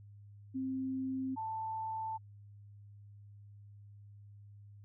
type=tone pair in turn; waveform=sine; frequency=262.9 / 884.3 Hz; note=C4 / A5; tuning=+8 / +8 cents; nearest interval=octave + major sixth; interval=2100 cents; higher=second; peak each=-34 / -36 dBFS; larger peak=first; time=0.54-1.36 / 1.36-2.18 s; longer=neither; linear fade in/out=20 ms; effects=added 102 Hz sine -52 dBFS peak until 4.84 s